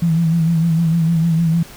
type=tone with vibrato; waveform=sine; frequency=164.81 Hz; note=E3; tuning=in tune; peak=-12 dBFS; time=0.02-1.63 s; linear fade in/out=5 ms; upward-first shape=sine; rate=6.6 Hz; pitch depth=55 cents each way; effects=pink hiss -39 dBFS RMS until 1.76 s

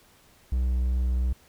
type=tone with vibrato; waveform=triangle; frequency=62.6 Hz; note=B1; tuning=24 cents sharp; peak=-20 dBFS; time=0.52-1.33 s; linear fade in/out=5 ms; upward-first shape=triangle; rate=2.8 Hz; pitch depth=11 cents each way; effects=pink hiss -58 dBFS RMS until 1.48 s

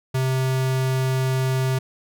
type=tone; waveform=square; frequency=130.9 Hz; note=C3; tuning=1 cent sharp; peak=-20 dBFS; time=0.14-1.79 s; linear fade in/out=10 ms; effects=none

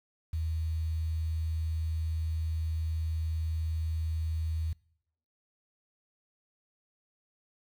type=tone with quantisation; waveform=sine; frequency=80.2 Hz; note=E2; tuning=47 cents flat; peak=-29 dBFS; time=0.33-4.73 s; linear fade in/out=5 ms; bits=9; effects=noise-tail reverb RT60 0.7 s tail -24 dB re dry

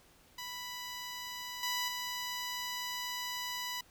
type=tone with level steps; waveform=10% pulse; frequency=987.8 Hz; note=B5; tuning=in tune; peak=-32 / -24 / -28 dBFS; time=0.38-3.81 s; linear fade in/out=5 ms; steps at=1.63 / 1.88 s; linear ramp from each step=2 ms; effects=pink hiss -63 dBFS RMS until 3.9 s

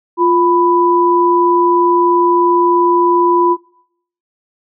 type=tone pair together; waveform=sine; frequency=349.2 / 992.3 Hz; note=F4 / B5; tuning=0 / +8 cents; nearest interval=octave + tritone; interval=1808 cents; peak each=-11 dBFS; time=0.17-3.57 s; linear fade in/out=50 ms; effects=noise-tail reverb RT60 0.7 s tail -23 dB re dry

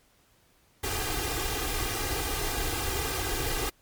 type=noise with comb filter; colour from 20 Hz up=pink; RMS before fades=-30 dBFS; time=0.83-3.7 s; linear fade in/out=10 ms; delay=2.5 ms; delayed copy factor=+0.9; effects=pink hiss -64 dBFS RMS until 3.81 s + MP3 96 kbps

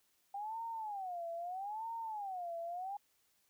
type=tone with vibrato; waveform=sine; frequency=786 Hz; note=G5; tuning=4 cents sharp; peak=-39 dBFS; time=0.34-2.97 s; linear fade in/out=5 ms; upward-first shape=sine; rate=0.78 Hz; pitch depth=270 cents each way; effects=white hiss -75 dBFS RMS until 3.49 s

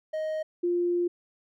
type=tone pair in turn; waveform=triangle / sine; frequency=625 / 350 Hz; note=D#5 / F4; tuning=+8 / +4 cents; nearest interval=minor seventh; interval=1004 cents; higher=first; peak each=-26 / -23 dBFS; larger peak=second; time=0.13-0.43 / 0.63-1.08 s; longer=second; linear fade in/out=10 ms; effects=none

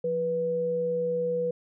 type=tone pair together; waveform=sine; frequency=173.4 / 490.4 Hz; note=F3 / B4; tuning=-12 / -12 cents; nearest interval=octave + tritone; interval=1800 cents; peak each=-36 / -25 dBFS; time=0.04-1.51 s; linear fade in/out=5 ms; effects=none

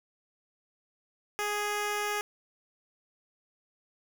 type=tone; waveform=10% pulse; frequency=415.3 Hz; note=G#4; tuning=in tune; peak=-21 dBFS; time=1.39-2.21 s; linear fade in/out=0 ms; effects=9-bit

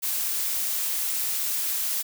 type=noise; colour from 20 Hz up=blue; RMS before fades=-27 dBFS; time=0.02-2.03 s; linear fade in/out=20 ms; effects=none

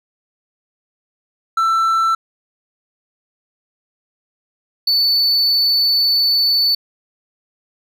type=tone pair in turn; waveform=triangle; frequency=1334 / 4487 Hz; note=E6 / C#8; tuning=+20 / +20 cents; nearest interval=octave + major sixth; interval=2100 cents; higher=second; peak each=-11 dBFS; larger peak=neither; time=1.57-2.15 / 4.87-6.75 s; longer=second; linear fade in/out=5 ms; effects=none

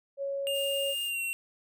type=tone; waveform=sine; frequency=554.4 Hz; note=C#5; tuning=in tune; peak=-30 dBFS; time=0.17-0.95 s; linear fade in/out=50 ms
type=tone with pitch glide; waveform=square; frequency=2817 to 2730 Hz; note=F7 to F7; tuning=+14 to -40 cents; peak=-31 dBFS; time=0.47-1.33 s; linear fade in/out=0 ms; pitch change=-54 cents; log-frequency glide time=1.05-1.21 s
type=noise; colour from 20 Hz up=blue; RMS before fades=-48 dBFS; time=0.52-1.12 s; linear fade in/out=50 ms
effects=none

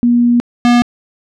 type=tone pair in turn; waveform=sine / square; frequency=239.8 / 241.1 Hz; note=A#3 / B3; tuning=+49 / -41 cents; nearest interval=unison; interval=10 cents; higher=second; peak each=-7 dBFS; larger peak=neither; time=0.03-0.4 / 0.65-0.82 s; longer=first; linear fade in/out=0 ms; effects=low-pass 5000 Hz 12 dB/octave

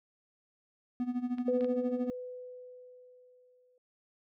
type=tone with tremolo; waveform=triangle; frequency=246.9 Hz; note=B3; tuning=in tune; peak=-26 dBFS; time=1-2.1 s; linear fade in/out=0 ms; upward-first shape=sine; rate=13 Hz; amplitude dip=80%
type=clicks; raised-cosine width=0.3 ms; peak=-33 dBFS; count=3; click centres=1.384 / 1.609 / 1.645 s
type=tone with exponential decay; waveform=sine; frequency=500 Hz; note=B4; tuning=21 cents sharp; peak=-26 dBFS; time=1.48-3.78 s; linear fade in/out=2 ms; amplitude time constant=500 ms
effects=none

